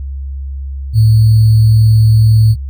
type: tone with sample-and-hold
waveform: sine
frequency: 110 Hz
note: A2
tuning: in tune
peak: -4 dBFS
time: 0.93-2.56 s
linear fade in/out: 50 ms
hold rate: 4410 Hz
effects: added 68 Hz sine -19 dBFS peak until 2.69 s